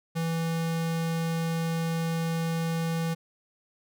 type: tone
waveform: square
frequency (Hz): 164.81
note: E3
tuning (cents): 0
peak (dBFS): -27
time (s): 0.15-3.15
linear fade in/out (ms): 20
effects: none